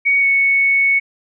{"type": "tone with pitch glide", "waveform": "sine", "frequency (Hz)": [2239, 2215], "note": ["C#7", "C#7"], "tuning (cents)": [17, -2], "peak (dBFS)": -11, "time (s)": [0.05, 1], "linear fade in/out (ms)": 20, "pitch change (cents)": -19, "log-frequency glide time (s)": [0.2, 0.25], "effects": []}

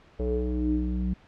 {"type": "tone with low-pass filter sweep", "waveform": "square", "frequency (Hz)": 61.74, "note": "B1", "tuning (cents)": 0, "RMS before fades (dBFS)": -27, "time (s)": [0.19, 1.14], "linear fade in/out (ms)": 10, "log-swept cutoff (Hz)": [490, 210], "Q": 9, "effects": ["pink hiss -56 dBFS RMS until 1.27 s", "low-pass 3000 Hz 12 dB/octave"]}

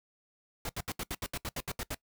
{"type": "noise bursts", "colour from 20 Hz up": "pink", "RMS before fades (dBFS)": -36, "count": 12, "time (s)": [0.65, 1.946], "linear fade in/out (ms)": 2, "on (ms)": 42, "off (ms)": 72, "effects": ["noise-tail reverb RT60 0.1 s tail -21 dB re dry"]}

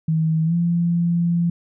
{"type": "tone with pitch glide", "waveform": "sine", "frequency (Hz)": [159.7, 171.16], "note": ["D#3", "F3"], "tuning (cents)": [45, -35], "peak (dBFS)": -16, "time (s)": [0.08, 1.5], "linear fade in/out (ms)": 5, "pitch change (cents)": 120, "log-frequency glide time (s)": [0.45, 0.54], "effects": []}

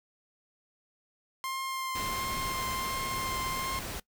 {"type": "tone with vibrato", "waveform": "sawtooth", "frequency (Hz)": 1056, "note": "C6", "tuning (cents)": 16, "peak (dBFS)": -29, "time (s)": [1.44, 3.79], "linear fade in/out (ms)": 0, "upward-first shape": "triangle", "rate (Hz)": 1.4, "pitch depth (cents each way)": 14}
{"type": "noise", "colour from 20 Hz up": "pink", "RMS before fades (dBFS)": -38, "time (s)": [1.95, 4], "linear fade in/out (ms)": 5}
{"effects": ["noise-tail reverb RT60 0.1 s tail -21 dB re dry"]}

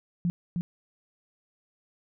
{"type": "tone with echo", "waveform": "sine", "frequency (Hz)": 174, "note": "F3", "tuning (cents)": -6, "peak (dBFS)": -23, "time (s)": [0.25, 0.3], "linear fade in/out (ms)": 0, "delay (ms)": 310, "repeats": 1, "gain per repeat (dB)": -3, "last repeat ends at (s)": 0.61, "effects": []}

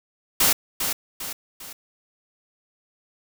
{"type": "noise with echo", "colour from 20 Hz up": "white", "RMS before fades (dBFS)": -18, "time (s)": [0.4, 0.53], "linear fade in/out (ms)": 5, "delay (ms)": 400, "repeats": 3, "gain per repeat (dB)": -7, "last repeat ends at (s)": 1.73, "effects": []}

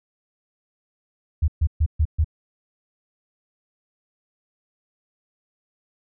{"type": "tone bursts", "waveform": "sine", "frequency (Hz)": 77.78, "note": "D#2", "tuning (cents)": 0, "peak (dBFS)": -15, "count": 5, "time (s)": [1.42, 2.245], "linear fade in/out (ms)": 10, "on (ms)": 61, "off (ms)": 130, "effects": []}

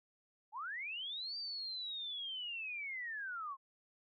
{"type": "linear two-way sweep", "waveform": "sine", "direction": "up then down", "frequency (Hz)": [790, 4699, 1045], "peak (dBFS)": -40, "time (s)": [0.52, 3.57], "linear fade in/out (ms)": 50, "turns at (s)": 1.37, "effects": []}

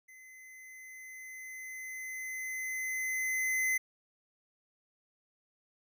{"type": "tone with level ramp", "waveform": "square", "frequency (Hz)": 2044, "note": "C7", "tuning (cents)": -41, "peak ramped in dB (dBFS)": [-53, -28], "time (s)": [0.08, 3.78], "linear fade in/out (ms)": 10, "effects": []}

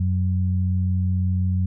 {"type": "tone pair together", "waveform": "sine", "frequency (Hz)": [90.86, 185], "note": ["F#2", "F#3"], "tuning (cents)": [-31, 0], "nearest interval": "octave", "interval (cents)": 1231, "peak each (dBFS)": [-19, -26], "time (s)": [0, 1.66], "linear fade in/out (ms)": 5, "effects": []}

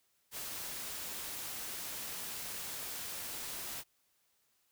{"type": "noise", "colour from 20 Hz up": "white", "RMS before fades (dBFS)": -42, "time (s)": [0.31, 3.84], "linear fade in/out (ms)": 50, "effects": ["white hiss -75 dBFS RMS until 4.71 s"]}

